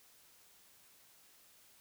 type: silence
effects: white hiss -64 dBFS RMS until 1.8 s